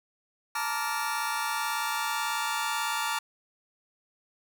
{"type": "chord", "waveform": "sawtooth", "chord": "Bb major seventh", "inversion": "third", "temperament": "just", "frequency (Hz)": [874.1, 932.3, 1165.4, 1398.5], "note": ["A5", "Bb5", "D6", "F6"], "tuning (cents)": [-12, 0, -14, 2], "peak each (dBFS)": -30, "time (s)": [0.55, 3.19], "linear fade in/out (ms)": 5, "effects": []}